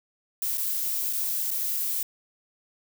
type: noise with dropouts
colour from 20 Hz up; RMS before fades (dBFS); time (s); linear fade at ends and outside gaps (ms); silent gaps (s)
violet; -28; 0.42-2.03; 2; 0.574-0.579 / 1.128-1.132 / 1.507-1.512
effects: none